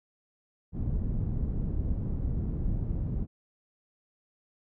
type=low-pass noise; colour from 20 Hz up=pink; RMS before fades=-30 dBFS; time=0.72-3.27 s; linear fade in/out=50 ms; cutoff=180 Hz; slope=12 dB/octave; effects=none